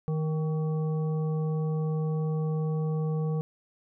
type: harmonic tone with a mistuned harmonic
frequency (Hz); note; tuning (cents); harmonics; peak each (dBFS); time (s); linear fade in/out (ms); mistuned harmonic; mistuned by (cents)
156.2; D#3; +7; 1 / 3 / 5 / 7; -26 / -35 / -45 / -48; 0.08-3.41; 0; 7; +50
effects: none